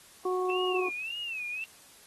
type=harmonic tone; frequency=367.5 Hz; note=F#4; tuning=12 cents flat; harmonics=1 / 2 / 3; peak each=-28 / -36 / -34 dBFS; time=0.25-0.89 s; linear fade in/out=5 ms
type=tone with vibrato; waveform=sine; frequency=2637 Hz; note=E7; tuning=in tune; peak=-33 dBFS; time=0.5-1.64 s; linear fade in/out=0 ms; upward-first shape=sine; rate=1.8 Hz; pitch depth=150 cents each way
effects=white hiss -55 dBFS RMS until 2.06 s + AAC 32 kbps